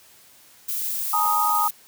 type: noise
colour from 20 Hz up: violet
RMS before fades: -27 dBFS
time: 0.68-1.71 s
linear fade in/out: 10 ms
type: chord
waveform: sine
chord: Ab suspended second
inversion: none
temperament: equal with one note detuned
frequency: 844.6 / 932.3 / 1244.5 Hz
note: Ab5 / Bb5 / Eb6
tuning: +29 / 0 / 0 cents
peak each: -25 / -25 / -21 dBFS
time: 1.13-1.68 s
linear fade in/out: 5 ms
effects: white hiss -52 dBFS RMS until 1.87 s + high-pass 60 Hz 12 dB/octave